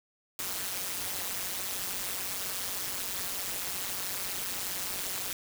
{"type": "noise with amplitude modulation", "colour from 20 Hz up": "white", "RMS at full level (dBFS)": -31, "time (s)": [0.39, 5.33], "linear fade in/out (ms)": 2, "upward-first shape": "sine", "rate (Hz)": 188, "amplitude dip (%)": 90, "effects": []}